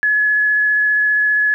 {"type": "tone with vibrato", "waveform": "sine", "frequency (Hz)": 1700, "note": "G#6", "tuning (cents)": 40, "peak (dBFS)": -12, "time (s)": [0.03, 1.54], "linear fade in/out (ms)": 0, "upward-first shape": "sine", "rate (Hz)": 15, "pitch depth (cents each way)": 8, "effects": ["9-bit"]}